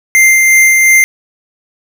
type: tone with tremolo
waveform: square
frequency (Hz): 2093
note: C7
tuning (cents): 0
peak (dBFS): -4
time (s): 0.15-1.04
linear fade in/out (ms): 0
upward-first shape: sine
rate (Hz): 2.8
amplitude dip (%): 25
effects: none